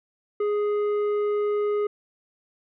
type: tone with tanh clipping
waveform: triangle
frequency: 415.3 Hz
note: G#4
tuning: in tune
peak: -23 dBFS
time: 0.4-1.87 s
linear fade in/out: 5 ms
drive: 12 dB
effects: none